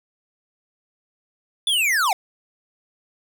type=linear sweep; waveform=square; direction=down; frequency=3520 to 695 Hz; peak=-18 dBFS; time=1.67-2.13 s; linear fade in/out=2 ms; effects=none